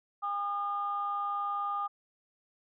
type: tone pair together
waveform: sine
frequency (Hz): 809 / 1216.8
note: G#5 / D#6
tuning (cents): -46 / -39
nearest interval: perfect fifth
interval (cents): 707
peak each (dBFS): -35 / -31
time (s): 0.22-1.88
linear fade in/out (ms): 20
effects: tanh soft clip ceiling -23 dBFS